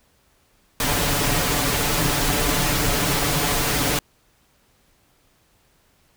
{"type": "noise with comb filter", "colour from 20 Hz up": "pink", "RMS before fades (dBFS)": -21, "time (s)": [0.8, 3.99], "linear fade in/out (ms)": 2, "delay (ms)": 6.9, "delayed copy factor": 0.65, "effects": ["pink hiss -61 dBFS RMS until 6.16 s"]}